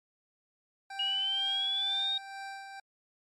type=tone with tremolo; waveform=25% pulse; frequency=784 Hz; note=G5; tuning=in tune; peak=-35 dBFS; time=0.9-2.8 s; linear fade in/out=5 ms; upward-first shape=sine; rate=2.1 Hz; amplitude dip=45%
type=linear sweep; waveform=sine; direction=up; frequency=2869 to 3746 Hz; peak=-28 dBFS; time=0.99-2.18 s; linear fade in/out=5 ms
effects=low-pass 7000 Hz 12 dB/octave + MP3 96 kbps